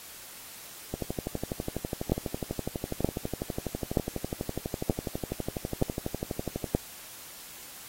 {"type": "two click trains", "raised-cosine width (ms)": 2, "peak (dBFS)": [-17, -9], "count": [70, 6], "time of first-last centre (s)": [[0.94, 6.642], [2.12, 6.75]], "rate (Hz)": [12.1, 1.08], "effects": ["white hiss -46 dBFS RMS until 7.88 s", "AAC 48 kbps"]}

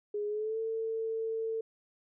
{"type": "tone with pitch glide", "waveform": "sine", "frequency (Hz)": [415.3, 447.7], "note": ["G#4", "A4"], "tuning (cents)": [0, 30], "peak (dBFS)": -31, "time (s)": [0.14, 1.61], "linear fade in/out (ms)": 5, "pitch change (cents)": 130, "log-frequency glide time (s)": [0.27, 0.59], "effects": []}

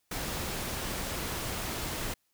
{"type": "noise", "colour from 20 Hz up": "pink", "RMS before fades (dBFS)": -35, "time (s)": [0.11, 2.14], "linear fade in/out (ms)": 5, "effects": ["white hiss -75 dBFS RMS until 2.33 s"]}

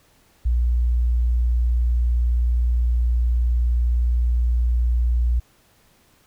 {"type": "tone", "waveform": "sine", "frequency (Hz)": 59.7, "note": "A#1", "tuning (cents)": 42, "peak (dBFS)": -16, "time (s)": [0.45, 5.4], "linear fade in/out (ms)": 10, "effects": ["pink hiss -58 dBFS RMS until 6.26 s"]}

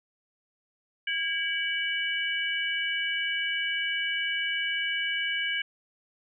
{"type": "tone cluster", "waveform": "sine", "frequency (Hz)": [1637, 2286, 2957], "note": ["G#6", "D7", "F#7"], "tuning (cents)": [-25, -47, -2], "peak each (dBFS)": -31, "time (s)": [1.07, 5.62], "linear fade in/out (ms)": 5, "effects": []}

